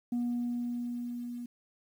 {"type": "tone with level ramp", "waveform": "sine", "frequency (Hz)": 241.1, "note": "B3", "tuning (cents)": -41, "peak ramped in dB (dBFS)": [-26, -37], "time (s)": [0.12, 1.46], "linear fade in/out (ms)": 5, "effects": ["tanh soft clip ceiling -27 dBFS", "10-bit"]}